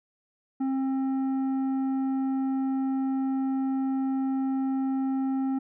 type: tone with tanh clipping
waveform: sine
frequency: 266.6 Hz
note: C4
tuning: 33 cents sharp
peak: -26 dBFS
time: 0.6-5.59 s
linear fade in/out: 10 ms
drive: 8 dB
effects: none